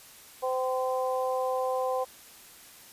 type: harmonic tone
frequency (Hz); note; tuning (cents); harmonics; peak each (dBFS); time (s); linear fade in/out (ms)
257.5; C4; -28; 2 / 3 / 4; -28 / -32 / -34; 0.42-2.05; 20
effects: white hiss -51 dBFS RMS until 2.92 s + resampled to 32000 Hz